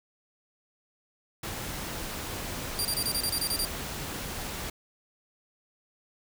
pink noise, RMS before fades -36 dBFS, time 1.43-4.7 s, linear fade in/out 5 ms
20% pulse tone bursts, 4737 Hz, D8, 14 cents sharp, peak -21 dBFS, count 10, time 2.79-3.65 s, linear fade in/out 0 ms, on 59 ms, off 30 ms
effects none

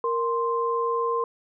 sine tone pair together, 465.9 / 1046 Hz, A#4 / C6, -1 / -1 cents, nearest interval octave + major second, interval 1400 cents, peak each -25 dBFS, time 0.04-1.24 s, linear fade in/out 2 ms, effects none

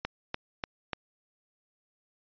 click train, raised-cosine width 0.3 ms, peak -15 dBFS, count 4, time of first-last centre 0.05-0.932 s, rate 3.4 Hz, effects resampled to 11025 Hz

